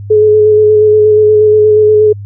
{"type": "tone with vibrato", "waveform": "sine", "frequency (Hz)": 426, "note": "G#4", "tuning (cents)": 44, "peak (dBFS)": -3, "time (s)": [0.1, 2.13], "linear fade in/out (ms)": 10, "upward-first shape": "square", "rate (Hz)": 8.4, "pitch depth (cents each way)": 14, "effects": ["added 101 Hz sine -22 dBFS peak until 2.25 s"]}